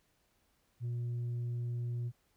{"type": "tone", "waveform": "sine", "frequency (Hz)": 120, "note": "B2", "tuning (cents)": -49, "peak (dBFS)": -31, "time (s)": [0.8, 2.12], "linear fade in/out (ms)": 50, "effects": ["tanh soft clip ceiling -33 dBFS", "pink hiss -74 dBFS RMS until 2.36 s"]}